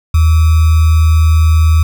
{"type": "tone with sample-and-hold", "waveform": "sine", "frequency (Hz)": 79.8, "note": "D#2", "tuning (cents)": 44, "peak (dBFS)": -5, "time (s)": [0.14, 1.83], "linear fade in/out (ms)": 5, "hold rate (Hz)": 1225, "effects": []}